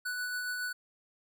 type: tone with tremolo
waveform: square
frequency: 1483 Hz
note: F#6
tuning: 4 cents sharp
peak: -33 dBFS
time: 0.05-0.73 s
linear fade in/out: 10 ms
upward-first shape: sine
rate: 7.2 Hz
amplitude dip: 25%
effects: none